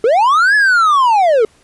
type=linear two-way sweep; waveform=triangle; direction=up then down; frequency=415.3 to 1728 to 415.3 Hz; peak=-6 dBFS; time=0.04-1.45 s; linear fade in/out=2 ms; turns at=0.55 s; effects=pink hiss -51 dBFS RMS until 1.63 s + resampled to 24000 Hz